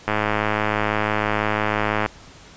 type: click train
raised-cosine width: 0.5 ms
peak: -5 dBFS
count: 211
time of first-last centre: 0.08-2.061 s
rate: 106 Hz
effects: pink hiss -45 dBFS RMS until 2.56 s + resampled to 16000 Hz